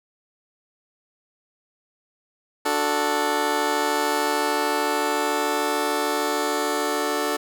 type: chord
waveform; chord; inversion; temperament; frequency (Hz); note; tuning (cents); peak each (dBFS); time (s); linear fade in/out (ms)
15% pulse; D major; none; just; 293.7 / 367.1 / 440.5; D4 / F#4 / A4; 0 / -14 / +2; -20 / -22 / -18; 2.65-7.37; 10
effects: none